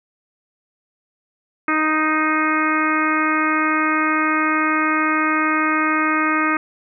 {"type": "harmonic tone with a mistuned harmonic", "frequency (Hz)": 311.1, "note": "D#4", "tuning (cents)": 0, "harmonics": [1, 2, 3, 4, 5, 6, 7, 8], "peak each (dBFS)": [-21, -31, -29, -20, -24, -27, -25, -29], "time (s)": [1.68, 6.57], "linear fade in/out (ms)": 2, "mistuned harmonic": 7, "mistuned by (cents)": -15, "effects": []}